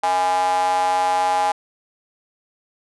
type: tone with high-pass filter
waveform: square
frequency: 91.8 Hz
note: F#2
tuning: 13 cents flat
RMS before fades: -19 dBFS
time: 0.03-1.52 s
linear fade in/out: 5 ms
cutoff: 800 Hz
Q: 8.3
effects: resampled to 24000 Hz